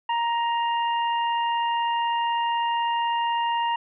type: harmonic tone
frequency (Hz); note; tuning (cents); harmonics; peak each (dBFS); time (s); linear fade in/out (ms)
936; A#5; +7; 1 / 2 / 3; -22 / -34 / -33; 0.09-3.76; 5
effects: none